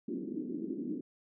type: band-pass noise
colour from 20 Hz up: white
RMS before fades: -38 dBFS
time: 0.08-1.01 s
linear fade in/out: 5 ms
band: 200 to 350 Hz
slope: 48 dB/octave
effects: none